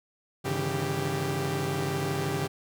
sawtooth tone cluster, 100 / 139.4 / 152 / 165 / 392.4 Hz, G2 / C#3 / D#3 / E3 / G4, +35 / +10 / -40 / +2 / +2 cents, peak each -33 / -28 / -33 / -32 / -28 dBFS, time 0.44-2.48 s, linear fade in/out 20 ms, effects none

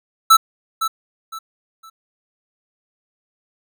square tone with echo, 1318.5 Hz, E6, in tune, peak -7 dBFS, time 0.3-0.37 s, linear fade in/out 10 ms, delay 510 ms, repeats 3, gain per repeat -11 dB, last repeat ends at 1.9 s, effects none

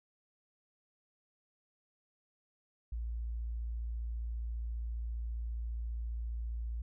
sine tone, 57.4 Hz, A#1, 26 cents flat, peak -35 dBFS, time 2.92-6.82 s, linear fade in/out 5 ms, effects none

